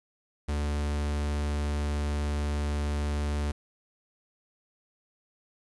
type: tone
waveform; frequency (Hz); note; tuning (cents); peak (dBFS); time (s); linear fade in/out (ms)
45% pulse; 73.42; D2; 0; -27; 0.48-3.52; 10
effects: resampled to 24000 Hz + 10-bit